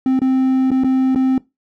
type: tone with dropouts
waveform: triangle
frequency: 261.6 Hz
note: C4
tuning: in tune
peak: -10 dBFS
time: 0.06-1.38 s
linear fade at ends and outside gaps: 2 ms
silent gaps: 0.192-0.217 / 0.706-0.715 / 0.837-0.844 / 1.149-1.158 s
effects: noise-tail reverb RT60 0.2 s tail -20 dB re dry